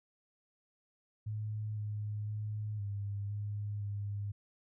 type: tone with pitch steps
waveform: sine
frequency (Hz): 107 / 105.1 / 106.2 / 101 / 103.4 / 101.8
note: A2 / G#2 / G#2 / G#2 / G#2 / G#2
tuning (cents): -48 / +21 / +39 / -48 / -7 / -34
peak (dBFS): -35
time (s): 1.26-4.32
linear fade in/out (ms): 10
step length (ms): 510
effects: none